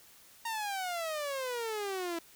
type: exponential sweep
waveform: sawtooth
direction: down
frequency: 932.3 to 329.6 Hz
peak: -30 dBFS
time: 0.45-2.19 s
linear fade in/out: 5 ms
effects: white hiss -58 dBFS RMS until 2.35 s